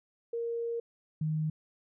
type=tone pair in turn; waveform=sine; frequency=466.2 / 155.58 Hz; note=A#4 / D#3; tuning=0 / 0 cents; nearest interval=octave + perfect fifth; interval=1900 cents; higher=first; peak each=-31 / -28 dBFS; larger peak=second; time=0.33-0.8 / 1.21-1.5 s; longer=first; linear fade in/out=5 ms; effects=none